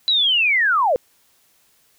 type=linear sweep; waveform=sine; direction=down; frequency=3995 to 467.6 Hz; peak=-14 dBFS; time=0.08-0.96 s; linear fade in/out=0 ms; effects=white hiss -59 dBFS RMS until 1.98 s